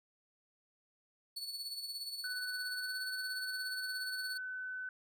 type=tone with tremolo; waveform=40% pulse; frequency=4435 Hz; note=C#8; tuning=in tune; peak=-37 dBFS; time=1.36-4.38 s; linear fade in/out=10 ms; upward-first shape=sine; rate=17 Hz; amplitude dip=55%
type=tone with pitch glide; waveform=sine; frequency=1495 to 1509.8 Hz; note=F#6 to F#6; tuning=+17 to +35 cents; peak=-39 dBFS; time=2.24-4.89 s; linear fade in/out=2 ms; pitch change=+18 cents; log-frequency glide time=2.79-2.97 s
effects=none